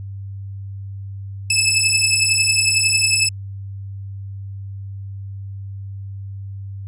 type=beating tone pair; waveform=15% pulse; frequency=2607 / 2618 Hz; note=E7 / E7; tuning=-20 / -13 cents; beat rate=11 Hz; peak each=-10 dBFS; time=1.5-3.29 s; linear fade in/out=5 ms; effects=added 98 Hz sine -28 dBFS peak until 6.87 s + resampled to 24000 Hz